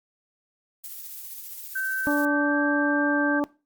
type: noise with tremolo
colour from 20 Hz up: violet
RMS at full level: -37 dBFS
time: 0.84-2.25 s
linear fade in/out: 0 ms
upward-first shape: sine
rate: 15 Hz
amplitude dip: 30%
type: tone with pitch glide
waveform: sine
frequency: 1545 to 1574.7 Hz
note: G6 to G6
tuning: -26 to +7 cents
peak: -25 dBFS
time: 1.75-3.4 s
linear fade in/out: 10 ms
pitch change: +33 cents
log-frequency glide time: 2.28-2.54 s
type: harmonic tone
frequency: 290.4 Hz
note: D4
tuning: 19 cents flat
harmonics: 1 / 2 / 3 / 4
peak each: -22 / -28 / -32 / -34 dBFS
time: 2.07-3.44 s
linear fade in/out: 0 ms
effects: noise-tail reverb RT60 0.3 s tail -20 dB re dry + Opus 48 kbps